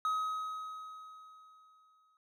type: tone with exponential decay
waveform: triangle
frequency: 1268 Hz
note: D#6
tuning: 32 cents sharp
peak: -27 dBFS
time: 0.05-2.17 s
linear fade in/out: 1 ms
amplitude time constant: 460 ms
effects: noise-tail reverb RT60 0.1 s tail -24 dB re dry